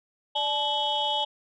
sine tone cluster, 589 / 862 / 2996 / 3302 / 3657 Hz, D5 / A5 / F#7 / G#7 / A#7, +5 / -36 / +21 / -11 / -34 cents, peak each -33 / -27 / -30 / -29 / -35 dBFS, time 0.35-1.25 s, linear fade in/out 10 ms, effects tanh soft clip ceiling -16 dBFS

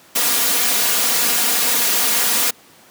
white noise with comb filter, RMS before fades -17 dBFS, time 0.15-2.51 s, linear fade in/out 10 ms, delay 4.2 ms, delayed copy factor +0.7, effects pink hiss -47 dBFS RMS until 2.9 s + high-pass 200 Hz 12 dB/octave

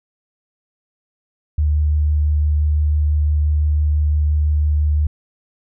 sine tone with vibrato, 75.1 Hz, D2, 39 cents sharp, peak -13 dBFS, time 1.58-5.07 s, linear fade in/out 5 ms, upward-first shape sine, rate 5.9 Hz, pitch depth 9 cents each way, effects none

